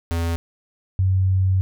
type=tone pair in turn; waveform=square / sine; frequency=84 / 94.29 Hz; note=E2 / F#2; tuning=+33 / +33 cents; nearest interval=major second; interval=200 cents; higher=second; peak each=-21 / -15 dBFS; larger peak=second; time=0.11-0.36 / 0.99-1.61 s; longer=second; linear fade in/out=0 ms; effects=none